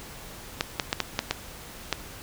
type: clicks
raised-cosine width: 0.2 ms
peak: -6 dBFS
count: 7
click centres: 0.609 / 0.798 / 0.929 / 1.003 / 1.191 / 1.31 / 1.927 s
effects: pink hiss -43 dBFS RMS until 2.22 s